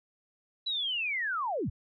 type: linear sweep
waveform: sine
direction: down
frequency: 3988 to 58.27 Hz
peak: -29 dBFS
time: 0.66-1.7 s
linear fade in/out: 10 ms
effects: none